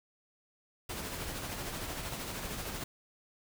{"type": "noise with tremolo", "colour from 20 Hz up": "pink", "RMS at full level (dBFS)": -38, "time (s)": [0.89, 2.84], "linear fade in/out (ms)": 5, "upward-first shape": "sine", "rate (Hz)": 13, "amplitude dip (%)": 35, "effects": []}